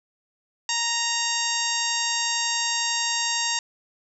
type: harmonic tone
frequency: 931 Hz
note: A#5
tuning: 2 cents flat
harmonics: 1 / 2 / 3 / 4 / 5 / 6 / 7 / 8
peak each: -31 / -31 / -31 / -31 / -31 / -31 / -31 / -31 dBFS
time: 0.69-3.59 s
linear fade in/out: 2 ms
effects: none